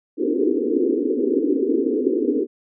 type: band-pass noise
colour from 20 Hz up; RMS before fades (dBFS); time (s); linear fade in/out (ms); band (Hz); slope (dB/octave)
pink; -20; 0.17-2.47; 50; 250 to 470; 96
effects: none